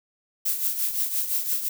violet noise with tremolo, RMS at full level -23 dBFS, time 0.45-1.69 s, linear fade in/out 10 ms, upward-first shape triangle, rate 5.8 Hz, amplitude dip 70%, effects none

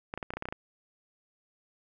clicks, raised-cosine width 0.5 ms, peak -20 dBFS, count 10, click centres 0.139 / 0.176 / 0.228 / 0.305 / 0.337 / 0.37 / 0.424 / 0.455 / 0.487 / 0.525 s, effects none

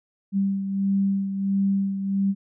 sine beating tone pair, 196 / 197.5 Hz, G3 / G3, 0 / +13 cents, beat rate 1.5 Hz, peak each -21 / -29 dBFS, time 0.32-2.35 s, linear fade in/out 50 ms, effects none

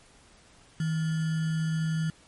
sine tone with sample-and-hold, 160 Hz, D#3, 49 cents sharp, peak -25 dBFS, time 0.8-2.1 s, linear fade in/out 2 ms, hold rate 1575 Hz, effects pink hiss -57 dBFS RMS until 2.27 s + MP3 48 kbps

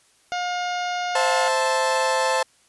harmonic tone, 714 Hz, F5, 38 cents sharp, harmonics 1 / 2 / 3 / 4 / 5 / 6 / 7 / 8 / 9, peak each -25 / -31 / -35 / -37 / -39 / -41 / -42 / -43 / -44 dBFS, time 0.32-1.48 s, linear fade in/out 0 ms
30% pulse chord, A minor, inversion first, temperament equal, 523.3 / 659.3 / 880 Hz, C5 / E5 / A5, 0 / 0 / 0 cents, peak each -20 / -25 / -20 dBFS, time 1.15-2.43 s, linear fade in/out 5 ms
effects white hiss -59 dBFS RMS until 2.68 s + resampled to 24000 Hz

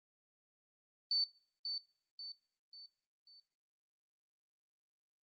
sine tone with echo, 4521 Hz, C#8, 33 cents sharp, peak -31 dBFS, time 1.11-1.24 s, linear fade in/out 2 ms, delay 540 ms, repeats 4, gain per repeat -7 dB, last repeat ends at 3.4 s, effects noise-tail reverb RT60 0.5 s tail -23 dB re dry + Opus 32 kbps

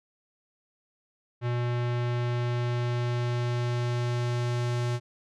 square tone with low-pass filter sweep, 121 Hz, B2, 35 cents flat, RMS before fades -28 dBFS, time 1.41-5 s, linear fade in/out 50 ms, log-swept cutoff 2800 to 7100 Hz, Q 0.83, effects none

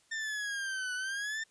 40% pulse exponential two-way sweep, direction down then up, 1806 to 1480 to 1806 Hz, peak -33 dBFS, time 0.11-1.44 s, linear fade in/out 10 ms, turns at 0.94 s, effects white hiss -67 dBFS RMS until 1.5 s + resampled to 22050 Hz

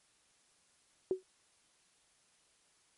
sine tone with exponential decay, 374.5 Hz, F#4, 21 cents sharp, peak -25 dBFS, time 1.11-1.23 s, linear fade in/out 1 ms, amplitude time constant 24 ms, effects white hiss -70 dBFS RMS until 2.97 s + MP3 48 kbps

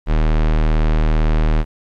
square tone, 38.89 Hz, D#1, in tune, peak -13 dBFS, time 0.06-1.65 s, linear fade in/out 50 ms, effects low-pass 3000 Hz 12 dB/octave + 9-bit

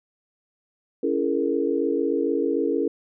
sine chord, A# half-diminished seventh, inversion first, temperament just, 279.7 / 335.6 / 419.5 / 466.2 Hz, C#4 / E4 / G#4 / A#4, +16 / +31 / +17 / 0 cents, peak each -26 dBFS, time 1.03-2.88 s, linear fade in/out 5 ms, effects none

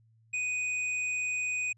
sine tone with hard clipping, 2489 Hz, D#7, in tune, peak -31 dBFS, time 0.33-1.73 s, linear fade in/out 10 ms, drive 9 dB, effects added 112 Hz sine -61 dBFS peak until 1.77 s + resampled to 22050 Hz

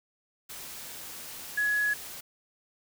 sine tone in noise, 1683 Hz, G#6, 23 cents sharp, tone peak -24 dBFS, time 1.57-1.94 s, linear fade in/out 10 ms, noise white, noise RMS -42 dBFS, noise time 0.49-2.21 s, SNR +15 dB, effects none

